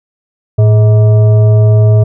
sine tone with frequency modulation, 110 Hz, A2, in tune, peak -3 dBFS, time 0.58-2.04 s, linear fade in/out 10 ms, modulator 529 Hz, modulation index 0.38, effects none

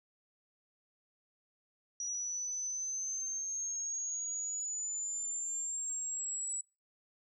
sine exponential sweep, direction up, 5810 to 7850 Hz, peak -35 dBFS, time 2-6.61 s, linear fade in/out 2 ms, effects noise-tail reverb RT60 0.3 s tail -25 dB re dry

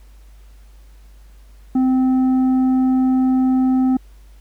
sine tone with tanh clipping, 258.9 Hz, C4, 18 cents flat, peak -14 dBFS, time 1.75-3.97 s, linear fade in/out 5 ms, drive 6 dB, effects added 50 Hz sine -41 dBFS peak until 4.4 s + pink hiss -57 dBFS RMS until 4.4 s

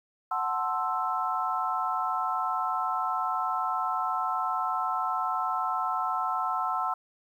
sine chord, F# half-diminished seventh, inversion none, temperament equal, 740 / 880 / 1046.5 / 1318.5 Hz, F#5 / A5 / C6 / E6, 0 / 0 / 0 / 0 cents, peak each -32 / -34 / -32 / -30 dBFS, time 0.31-6.94 s, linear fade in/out 5 ms, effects 10-bit

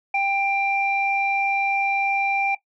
sine tone pair together, 791 / 2370 Hz, G5 / D7, +15 / +15 cents, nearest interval octave + perfect fifth, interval 1900 cents, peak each -21 dBFS, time 0.14-2.55 s, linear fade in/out 5 ms, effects noise-tail reverb RT60 0.1 s tail -18 dB re dry + tanh soft clip ceiling -11 dBFS

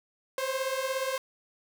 sawtooth beating tone pair, 520 / 537 Hz, C5 / C5, -11 / +45 cents, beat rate 17 Hz, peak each -28 dBFS, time 0.38-1.18 s, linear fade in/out 2 ms, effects none

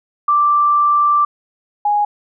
sine tone pair in turn, 1174.7 / 828.4 Hz, D6 / G#5, 0 / -5 cents, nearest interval tritone, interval 605 cents, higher first, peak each -10 / -12 dBFS, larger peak first, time 0.28-1.25 / 1.85-2.05 s, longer first, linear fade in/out 5 ms, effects none

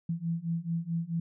sine beating tone pair, 164.81 / 169.41 Hz, E3 / E3, 0 / +48 cents, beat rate 4.6 Hz, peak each -33 / -32 dBFS, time 0.09-1.2 s, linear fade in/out 5 ms, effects none

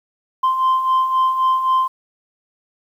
sine beating tone pair, 1039 / 1042.8 Hz, C6 / C6, -12 / -6 cents, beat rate 3.8 Hz, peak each -20 / -13 dBFS, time 0.43-1.88 s, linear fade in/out 10 ms, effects tanh soft clip ceiling -11 dBFS + 8-bit

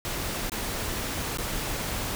pink noise with dropouts, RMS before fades -31 dBFS, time 0.05-2.15 s, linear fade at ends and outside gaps 0 ms, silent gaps 0.496-0.519 / 1.372-1.385 s, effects none

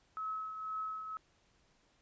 sine tone with tremolo, 1288 Hz, E6, 41 cents flat, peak -35 dBFS, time 0.17-1.17 s, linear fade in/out 0 ms, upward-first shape triangle, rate 2 Hz, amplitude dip 55%, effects pink hiss -71 dBFS RMS until 2.01 s + resampled to 16000 Hz

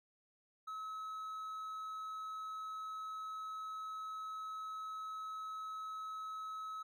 triangle tone, 1288 Hz, E6, 41 cents flat, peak -40 dBFS, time 0.67-6.83 s, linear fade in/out 10 ms, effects none

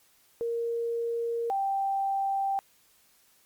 sine tone pair in turn, 466.2 / 784.1 Hz, A#4 / G5, 0 / 0 cents, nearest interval major sixth, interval 900 cents, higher second, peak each -27 / -25 dBFS, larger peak second, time 0.41-1.5 / 1.5-2.59 s, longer neither, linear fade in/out 0 ms, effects white hiss -63 dBFS RMS until 3.45 s + MP3 96 kbps

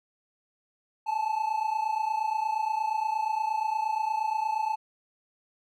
triangle tone pair together, 851.5 / 880 Hz, G#5 / A5, +43 / 0 cents, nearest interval minor second, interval 57 cents, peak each -28 / -26 dBFS, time 1.06-4.76 s, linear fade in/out 20 ms, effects none

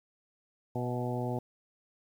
harmonic tone with a mistuned harmonic, 122.8 Hz, B2, 9 cents flat, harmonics 1 / 2 / 3 / 4 / 5 / 6 / 7, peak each -34 / -37 / -39 / -40 / -41 / -42 / -42 dBFS, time 0.75-1.39 s, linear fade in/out 5 ms, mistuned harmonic 5, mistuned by +36 cents, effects 10-bit

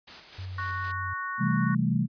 white noise with tremolo, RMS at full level -43 dBFS, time 0.07-0.92 s, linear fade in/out 10 ms, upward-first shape square, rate 3.9 Hz, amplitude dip 40%
sine tone with vibrato, 93.4 Hz, F#2, 17 cents sharp, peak -34 dBFS, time 0.38-1.14 s, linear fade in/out 10 ms, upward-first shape sine, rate 5.2 Hz, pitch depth 14 cents each way
harmonic tone, 370 Hz, F#4, in tune, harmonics 3 / 4 / 5, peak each -33 / -35 / -37 dBFS, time 0.58-1.75 s, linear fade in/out 5 ms
sine chord, A minor seventh, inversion first, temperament equal, 130.81 / 164.81 / 196 / 220 Hz, C3 / E3 / G3 / A3, 0 / 0 / 0 / 0 cents, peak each -28 dBFS, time 1.38-2.08 s, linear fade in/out 50 ms
effects resampled to 11025 Hz

